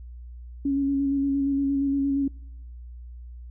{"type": "tone with vibrato", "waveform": "sine", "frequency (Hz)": 277.2, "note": "C#4", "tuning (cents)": 0, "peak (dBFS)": -21, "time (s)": [0.65, 2.28], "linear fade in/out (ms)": 5, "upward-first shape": "square", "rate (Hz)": 8.6, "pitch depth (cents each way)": 18, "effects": ["noise-tail reverb RT60 0.8 s tail -26 dB re dry", "added 60 Hz sine -38 dBFS peak until 3.5 s"]}